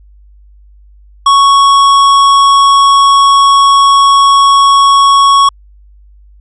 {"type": "tone with tanh clipping", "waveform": "sine", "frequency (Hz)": 1110, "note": "C#6", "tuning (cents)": 2, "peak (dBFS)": -5, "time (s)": [1.26, 5.49], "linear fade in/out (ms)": 5, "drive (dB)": 15, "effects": ["added 50 Hz sine -37 dBFS peak until 6.4 s", "resampled to 24000 Hz"]}